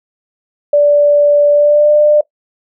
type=tone with pitch glide; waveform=sine; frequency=583 to 597.3 Hz; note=D5 to D5; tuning=-13 to +29 cents; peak=-5 dBFS; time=0.73-2.21 s; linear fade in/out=5 ms; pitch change=+42 cents; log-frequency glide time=1.51-1.92 s; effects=noise-tail reverb RT60 0.1 s tail -20 dB re dry